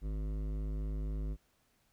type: tone with hard clipping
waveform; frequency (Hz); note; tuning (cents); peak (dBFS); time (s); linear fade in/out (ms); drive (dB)
sine; 51.91; G#1; 0; -36; 0.01-1.37; 50; 14
effects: pink hiss -73 dBFS RMS until 1.92 s